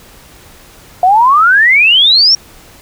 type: exponential sweep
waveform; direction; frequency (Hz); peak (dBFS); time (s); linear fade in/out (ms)
sine; up; 703 to 5640; -4; 1.03-2.35; 2
effects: pink hiss -39 dBFS RMS until 2.81 s